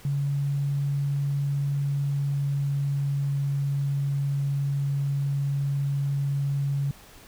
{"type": "tone with pitch glide", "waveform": "sine", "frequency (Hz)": [141.1, 140.04], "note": ["C#3", "C#3"], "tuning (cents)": [31, 18], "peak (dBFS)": -23, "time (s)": [0.05, 6.91], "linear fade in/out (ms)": 2, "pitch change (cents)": -13, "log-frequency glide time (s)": [1.8, 3.65], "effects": ["pink hiss -50 dBFS RMS until 7.27 s"]}